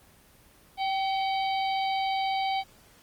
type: harmonic tone with a mistuned harmonic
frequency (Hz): 774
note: G5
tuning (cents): -22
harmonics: 1 / 3 / 4 / 5 / 6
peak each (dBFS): -26 / -36 / -38 / -40 / -42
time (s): 0.77-2.64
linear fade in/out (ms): 50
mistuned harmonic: 3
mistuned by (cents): -49
effects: pink hiss -57 dBFS RMS until 3.02 s + Opus 24 kbps